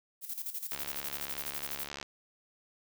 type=noise with tremolo; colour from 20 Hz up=violet; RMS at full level=-37 dBFS; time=0.21-1.89 s; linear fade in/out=50 ms; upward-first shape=square; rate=12 Hz; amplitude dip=70%
type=click train; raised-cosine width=0.2 ms; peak=-22 dBFS; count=94; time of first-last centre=0.72-2.028 s; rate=71.1 Hz
effects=none